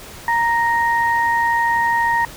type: tone pair together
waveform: sine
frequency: 932.4 / 1864.7 Hz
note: A#5 / A#6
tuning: 0 / 0 cents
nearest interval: octave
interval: 1200 cents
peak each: -16 / -19 dBFS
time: 0.28-2.25 s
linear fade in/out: 2 ms
effects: pink hiss -37 dBFS RMS until 2.36 s